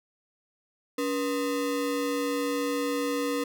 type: ring-modulated tone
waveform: square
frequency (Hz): 383.4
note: G4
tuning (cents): -38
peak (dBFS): -24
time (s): 0.98-3.44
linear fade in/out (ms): 5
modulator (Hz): 100
effects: none